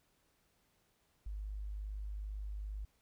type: tone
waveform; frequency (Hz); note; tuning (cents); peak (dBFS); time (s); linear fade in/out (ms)
sine; 51.2; G#1; -24; -39; 1.26-2.85; 5
effects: pink hiss -75 dBFS RMS until 3.01 s